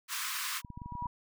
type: high-pass noise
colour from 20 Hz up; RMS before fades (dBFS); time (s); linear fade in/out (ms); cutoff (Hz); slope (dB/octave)
pink; -36; 0.08-0.62; 50; 1000; 96
type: tone with exponential growth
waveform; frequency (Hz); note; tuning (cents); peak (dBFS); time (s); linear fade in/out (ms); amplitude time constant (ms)
sine; 969; B5; -33; -32; 0.51-1.07; 5; 120
type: clicks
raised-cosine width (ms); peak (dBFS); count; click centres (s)
5; -30; 9; 0.648 / 0.703 / 0.775 / 0.818 / 0.86 / 0.923 / 0.953 / 1.024 / 1.058
effects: none